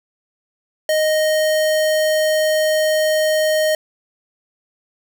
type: tone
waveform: square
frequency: 621 Hz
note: D#5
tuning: 3 cents flat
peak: -15 dBFS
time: 0.89-3.75 s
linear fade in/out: 2 ms
effects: none